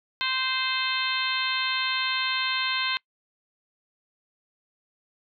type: harmonic tone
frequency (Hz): 520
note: C5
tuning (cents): -11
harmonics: 2 / 3 / 4 / 5 / 6 / 7 / 8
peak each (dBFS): -32 / -32 / -32 / -32 / -32 / -32 / -32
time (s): 0.21-2.97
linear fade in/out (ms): 0
effects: noise-tail reverb RT60 0.1 s tail -25 dB re dry